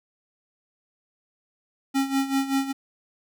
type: tone with tremolo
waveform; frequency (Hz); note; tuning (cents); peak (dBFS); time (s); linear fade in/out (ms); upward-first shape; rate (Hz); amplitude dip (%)
square; 271.5; C#4; -36; -20; 1.94-2.73; 20; sine; 5.2; 75
effects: none